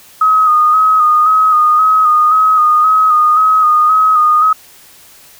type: tone with vibrato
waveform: sine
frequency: 1251 Hz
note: D#6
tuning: 9 cents sharp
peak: -6 dBFS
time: 0.21-4.53 s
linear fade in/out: 5 ms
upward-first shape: square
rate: 1.9 Hz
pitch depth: 30 cents each way
effects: white hiss -41 dBFS RMS until 5.39 s